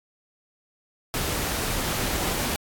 pink noise, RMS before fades -27 dBFS, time 1.14-2.56 s, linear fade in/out 0 ms, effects AAC 64 kbps

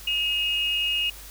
sine tone pair together, 2548 / 2857 Hz, D#7 / F7, +41 / +39 cents, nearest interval major second, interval 198 cents, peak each -29 / -23 dBFS, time 0.07-1.1 s, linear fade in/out 5 ms, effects added 50 Hz sine -44 dBFS peak until 1.3 s + white hiss -44 dBFS RMS until 1.3 s

